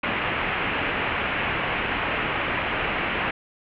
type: low-pass noise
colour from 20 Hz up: white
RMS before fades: -26 dBFS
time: 0.03-3.31 s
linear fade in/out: 5 ms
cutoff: 2800 Hz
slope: 48 dB/octave
effects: none